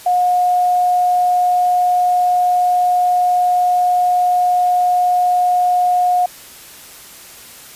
sine tone, 720 Hz, F#5, 47 cents flat, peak -11 dBFS, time 0.06-6.26 s, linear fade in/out 5 ms, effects white hiss -38 dBFS RMS until 7.75 s + resampled to 32000 Hz

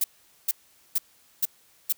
violet noise bursts, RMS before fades -23 dBFS, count 5, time 0.01-1.925 s, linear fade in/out 5 ms, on 31 ms, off 440 ms, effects white hiss -60 dBFS RMS until 1.97 s

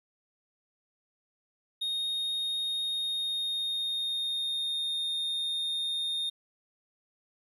triangle tone with pitch glide, 3712 to 3669 Hz, A#7 to A#7, -8 to -28 cents, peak -28 dBFS, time 1.81-6.3 s, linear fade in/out 10 ms, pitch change -20 cents, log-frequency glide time 2.82-5.09 s, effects 11-bit

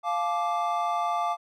triangle chord, D minor, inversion first, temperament equal with one note detuned, 698.5 / 862.9 / 1174.7 Hz, F5 / A5 / D6, 0 / -34 / 0 cents, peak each -26 / -29 / -27 dBFS, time 0.03-1.37 s, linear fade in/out 50 ms, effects none

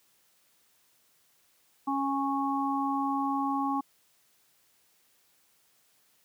harmonic tone, 275.4 Hz, C#4, 11 cents flat, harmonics 1 / 3 / 4, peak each -30 / -31 / -32 dBFS, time 1.87-3.81 s, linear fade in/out 10 ms, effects white hiss -67 dBFS RMS until 6.24 s + high-pass 80 Hz 12 dB/octave

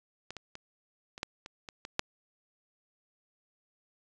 clicks, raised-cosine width 0.2 ms, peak -23 / -24 / -26 / -27 / -15 / -26 / -25 / -23 / -9 dBFS, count 9, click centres 0.306 / 0.367 / 0.554 / 1.179 / 1.231 / 1.461 / 1.688 / 1.851 / 1.994 s, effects resampled to 22050 Hz

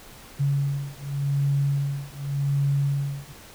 sine beating tone pair, 140 / 140.87 Hz, C#3 / C#3, +18 / +28 cents, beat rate 0.87 Hz, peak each -25 dBFS, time 0.39-3.33 s, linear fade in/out 20 ms, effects pink hiss -46 dBFS RMS until 3.54 s

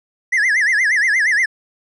triangle tone with vibrato, 1864.7 Hz, A#6, in tune, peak -11 dBFS, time 0.32-1.46 s, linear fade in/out 10 ms, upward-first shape sine, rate 8.5 Hz, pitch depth 210 cents each way, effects resampled to 24000 Hz

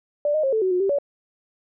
sine tone with pitch steps, 587 / 618 / 538 / 439.8 / 374.4 / 361.6 / 391 / 568 Hz, D5 / D#5 / C5 / A4 / F#4 / F#4 / G4 / C#5, -1 / -12 / +48 / -1 / +20 / -40 / -4 / +42 cents, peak -18 dBFS, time 0.25-0.986 s, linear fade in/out 2 ms, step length 92 ms, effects none

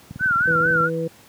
click train, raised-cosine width 5 ms, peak -19 dBFS, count 15, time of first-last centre 0.11-0.807 s, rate 20.1 Hz
sine tone with vibrato, 1446 Hz, F#6, 40 cents flat, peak -16 dBFS, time 0.19-0.9 s, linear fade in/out 50 ms, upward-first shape sine, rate 4.4 Hz, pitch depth 110 cents each way
harmonic tone, 164 Hz, E3, 9 cents flat, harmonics 1 / 2 / 3, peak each -26 / -30 / -24 dBFS, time 0.47-1.08 s, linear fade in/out 10 ms
effects pink hiss -49 dBFS RMS until 1.28 s + high-pass 100 Hz 12 dB/octave

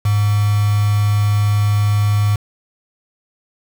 sine tone with quantisation, 103.7 Hz, G#2, 2 cents flat, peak -12 dBFS, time 0.05-2.36 s, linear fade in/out 5 ms, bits 4, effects none

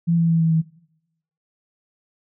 sine tone with pitch steps, 168.6 / 166.66 / 164.75 / 162.86 / 160.99 Hz, E3 / E3 / E3 / E3 / E3, +39 / +19 / -1 / -21 / -41 cents, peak -15 dBFS, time 0.07-0.62 s, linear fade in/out 20 ms, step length 110 ms, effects noise-tail reverb RT60 0.8 s tail -20 dB re dry

